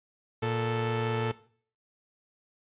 sawtooth tone pair together, 116.36 / 440 Hz, A#2 / A4, -3 / 0 cents, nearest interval octave + major seventh, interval 2303 cents, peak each -26 dBFS, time 0.42-1.32 s, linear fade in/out 10 ms, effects noise-tail reverb RT60 0.5 s tail -18 dB re dry + resampled to 8000 Hz

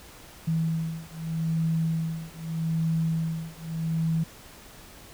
sine beating tone pair, 162 / 162.81 Hz, E3 / E3, -30 / -21 cents, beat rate 0.81 Hz, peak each -28 dBFS, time 0.47-4.24 s, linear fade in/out 10 ms, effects pink hiss -48 dBFS RMS until 5.13 s

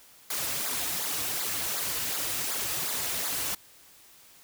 white noise with flanger, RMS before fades -31 dBFS, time 0.3-3.55 s, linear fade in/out 5 ms, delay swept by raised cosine 0.34 to 5.24 ms, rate 2.7 Hz, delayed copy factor -0.75, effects white hiss -55 dBFS RMS until 4.43 s

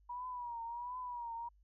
sine tone with vibrato, 963 Hz, B5, 44 cents flat, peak -40 dBFS, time 0.09-1.49 s, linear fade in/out 10 ms, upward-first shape triangle, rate 1.4 Hz, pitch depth 90 cents each way, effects added 50 Hz sine -64 dBFS peak until 1.63 s

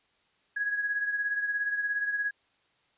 sine beating tone pair, 1661.2 / 1678.2 Hz, G#6 / G#6, 0 / +18 cents, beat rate 17 Hz, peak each -28 / -36 dBFS, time 0.56-2.31 s, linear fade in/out 10 ms, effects white hiss -69 dBFS RMS until 2.97 s + resampled to 8000 Hz

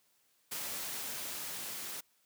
white noise with level ramp, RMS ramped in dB -39 to -42 dBFS, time 0.51-2.01 s, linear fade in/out 10 ms, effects white hiss -72 dBFS RMS until 2.25 s + high-pass 100 Hz 12 dB/octave

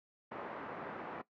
white band-pass noise, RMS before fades -44 dBFS, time 0.31-1.22 s, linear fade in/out 10 ms, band 190 to 1200 Hz, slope 12 dB/octave, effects noise-tail reverb RT60 0.1 s tail -17 dB re dry + low-pass 2000 Hz 12 dB/octave

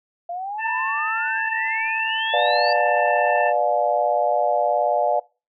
sine exponential sweep, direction up, 682 to 4699 Hz, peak -26 dBFS, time 0.29-2.73 s, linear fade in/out 5 ms
harmonic tone, 890 Hz, A5, 20 cents sharp, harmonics 1 / 2 / 3, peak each -27 / -25 / -30 dBFS, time 0.58-3.53 s, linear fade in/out 50 ms
sine chord, B diminished seventh, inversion none, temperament just, 493.9 / 592.7 / 711.2 / 853.4 Hz, B4 / D5 / F5 / Ab5, 0 / +16 / +31 / +47 cents, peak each -27 / -21 / -21 / -25 dBFS, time 2.33-5.2 s, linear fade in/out 10 ms
effects noise-tail reverb RT60 0.3 s tail -23 dB re dry

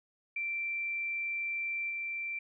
sine tone with level steps, 2349 Hz, D7, in tune, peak -32 / -34 dBFS, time 0.36-2.39 s, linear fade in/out 5 ms, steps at 1.89 s, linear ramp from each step 20 ms, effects none

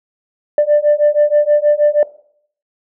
sine beating tone pair, 589 / 595.3 Hz, D5 / D5, +5 / +23 cents, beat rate 6.3 Hz, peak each -11 dBFS, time 0.58-2.03 s, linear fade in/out 2 ms, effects noise-tail reverb RT60 0.6 s tail -18 dB re dry + tanh soft clip ceiling -4 dBFS

